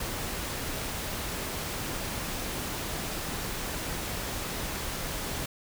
pink noise, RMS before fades -34 dBFS, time 0-5.46 s, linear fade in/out 5 ms, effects none

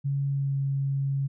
sine tone with pitch glide, 139.4 to 137.72 Hz, C#3 to C#3, +10 to -11 cents, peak -24 dBFS, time 0.04-1.28 s, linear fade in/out 20 ms, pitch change -21 cents, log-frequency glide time 0.27-0.57 s, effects none

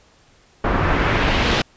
pink noise with low-pass filter sweep, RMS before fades -18 dBFS, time 0.64-1.62 s, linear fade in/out 5 ms, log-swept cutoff 1300 to 3900 Hz, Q 1.3, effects pink hiss -54 dBFS RMS until 1.76 s + resampled to 16000 Hz

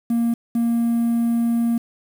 triangle tone bursts at uneven times, 233.4 Hz, A#3, 2 cents sharp, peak -14 dBFS, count 2, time 0.1-0.34 / 0.55-1.78 s, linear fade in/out 5 ms, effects tanh soft clip ceiling -10 dBFS + 7-bit

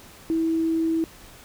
sine tone, 325.6 Hz, E4, 21 cents flat, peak -20 dBFS, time 0.3-1.04 s, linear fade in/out 0 ms, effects pink hiss -47 dBFS RMS until 1.44 s

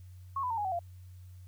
sine tone with pitch steps, 1095 / 998.3 / 910.2 / 829.9 / 756.6 / 689.8 Hz, C#6 / B5 / A#5 / G#5 / F#5 / F5, -22 / +18 / -42 / -1 / +38 / -22 cents, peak -30 dBFS, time 0.36-0.792 s, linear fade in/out 5 ms, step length 72 ms, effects added 91 Hz sine -47 dBFS peak until 1.47 s + white hiss -69 dBFS RMS until 1.47 s

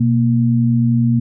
sine tone pair together, 123.47 / 233.1 Hz, B2 / A#3, 0 / 0 cents, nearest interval major seventh, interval 1100 cents, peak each -14 dBFS, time 0-1.2 s, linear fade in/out 10 ms, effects none

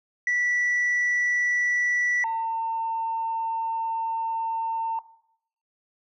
sine tone pair in turn, 1958 / 904.5 Hz, B6 / A5, -15 / +48 cents, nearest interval octave + minor second, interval 1337 cents, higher first, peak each -19 / -23 dBFS, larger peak first, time 0.27-2.24 / 2.24-4.99 s, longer second, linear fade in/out 2 ms, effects noise-tail reverb RT60 0.7 s tail -18 dB re dry + tanh soft clip ceiling -19 dBFS

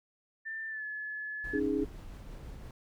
sine tone with pitch glide, 1783 to 1714.3 Hz, A6 to A6, +22 to -46 cents, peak -36 dBFS, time 0.45-1.6 s, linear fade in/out 20 ms, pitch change -68 cents, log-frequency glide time 0.68-0.84 s
brown noise with tremolo, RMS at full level -44 dBFS, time 1.44-2.71 s, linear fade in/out 2 ms, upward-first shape triangle, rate 5.9 Hz, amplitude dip 25%
sine chord, C# suspended second, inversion none, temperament equal, 277.2 / 311.1 / 415.3 Hz, C#4 / D#4 / G#4, 0 / 0 / 0 cents, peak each -32 dBFS, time 1.53-1.85 s, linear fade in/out 10 ms
effects none

